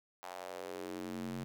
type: tone with high-pass filter sweep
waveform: square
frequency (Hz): 45.39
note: F#1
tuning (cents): -32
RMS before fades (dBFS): -43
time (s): 0.23-1.44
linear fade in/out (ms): 0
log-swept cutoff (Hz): 810 to 170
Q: 2.7
effects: none